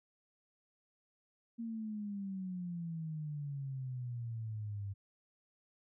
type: exponential sweep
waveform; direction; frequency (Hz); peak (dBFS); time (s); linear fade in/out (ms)
sine; down; 233.1 to 98; -38; 1.58-4.94; 20
effects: none